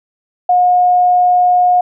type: tone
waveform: sine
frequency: 720 Hz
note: F#5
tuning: 47 cents flat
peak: -7 dBFS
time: 0.49-1.81 s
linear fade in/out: 5 ms
effects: none

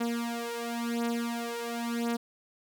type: beating tone pair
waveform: sawtooth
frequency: 234.1 / 235.05 Hz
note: A#3 / A#3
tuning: +8 / +15 cents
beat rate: 0.95 Hz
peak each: -30 / -29 dBFS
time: 0-2.17 s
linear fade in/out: 10 ms
effects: none

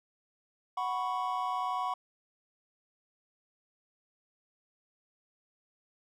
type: chord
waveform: triangle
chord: F# suspended fourth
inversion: none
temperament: equal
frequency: 740 / 987.8 / 1108.7 Hz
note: F#5 / B5 / C#6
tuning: 0 / 0 / 0 cents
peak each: -33 dBFS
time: 0.77-1.94 s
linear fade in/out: 5 ms
effects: none

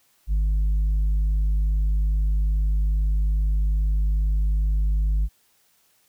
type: tone with tanh clipping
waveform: sine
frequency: 51.2 Hz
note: G#1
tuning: 24 cents flat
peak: -19 dBFS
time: 0.27-5.29 s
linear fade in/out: 50 ms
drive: 3 dB
effects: white hiss -63 dBFS RMS until 6.08 s

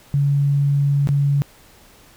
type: tone with dropouts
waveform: sine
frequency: 141.6 Hz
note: C#3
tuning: 37 cents sharp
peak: -14 dBFS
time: 0.14-1.42 s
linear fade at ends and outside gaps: 0 ms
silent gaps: 1.073-1.089 s
effects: pink hiss -49 dBFS RMS until 2.16 s

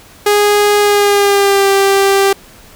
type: tone with pitch glide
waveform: sawtooth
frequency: 413.1 to 393.1 Hz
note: G#4 to G4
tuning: -9 to +5 cents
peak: -4 dBFS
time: 0.26-2.33 s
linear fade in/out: 5 ms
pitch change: -86 cents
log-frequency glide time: 0.8-1.69 s
effects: pink hiss -40 dBFS RMS until 2.75 s

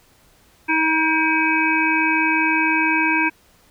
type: harmonic tone with a mistuned harmonic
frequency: 317.6 Hz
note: D#4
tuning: 36 cents sharp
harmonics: 1 / 3 / 5 / 7 / 8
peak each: -22 / -22 / -22 / -22 / -22 dBFS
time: 0.68-3.3 s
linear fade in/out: 20 ms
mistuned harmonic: 7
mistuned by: +46 cents
effects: pink hiss -55 dBFS RMS until 3.7 s

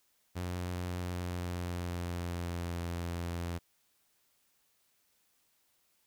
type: tone with pitch glide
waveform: sawtooth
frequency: 89.3 to 86.01 Hz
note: F2 to F2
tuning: +39 to -26 cents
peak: -31 dBFS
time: 0.35-3.59 s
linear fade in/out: 20 ms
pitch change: -65 cents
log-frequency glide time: 0.99-2.81 s
effects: white hiss -73 dBFS RMS until 6.06 s

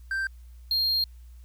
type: tone pair in turn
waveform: triangle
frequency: 1568 / 4220 Hz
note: G6 / C8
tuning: 0 / +14 cents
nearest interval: octave + perfect fourth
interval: 1714 cents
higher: second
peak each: -24 / -21 dBFS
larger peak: second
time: 0.11-0.27 / 0.71-1.04 s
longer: second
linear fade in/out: 2 ms
effects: added 60 Hz sine -44 dBFS peak until 1.44 s + white hiss -66 dBFS RMS until 1.44 s

